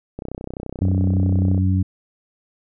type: click train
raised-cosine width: 2 ms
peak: -16 dBFS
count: 45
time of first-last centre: 0.19-1.578 s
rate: 31.7 Hz
type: harmonic tone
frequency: 93.7 Hz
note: F#2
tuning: 22 cents sharp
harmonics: 1 / 2 / 3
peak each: -16 / -22 / -26 dBFS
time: 0.81-1.83 s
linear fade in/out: 10 ms
effects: none